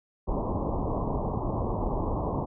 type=low-pass noise; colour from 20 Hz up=pink; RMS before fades=-29 dBFS; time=0.27-2.46 s; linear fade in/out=20 ms; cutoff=1100 Hz; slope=96 dB/octave; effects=none